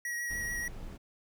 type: tone with vibrato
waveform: square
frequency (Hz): 1908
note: A#6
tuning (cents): +40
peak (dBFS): -34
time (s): 0.05-0.68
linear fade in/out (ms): 2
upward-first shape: sine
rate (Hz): 6.9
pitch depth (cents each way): 16
type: noise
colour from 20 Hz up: brown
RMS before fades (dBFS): -43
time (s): 0.29-0.98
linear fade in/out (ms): 20
effects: none